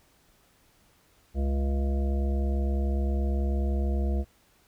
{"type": "harmonic tone with a mistuned harmonic", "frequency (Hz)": 69.3, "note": "C#2", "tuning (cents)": 0, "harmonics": [1, 3, 5, 7, 9, 10], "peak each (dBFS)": [-24, -34, -38, -41, -43, -44], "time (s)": [1.34, 4.25], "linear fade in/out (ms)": 50, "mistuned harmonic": 1, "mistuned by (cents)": -60, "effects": ["pink hiss -63 dBFS RMS until 4.67 s"]}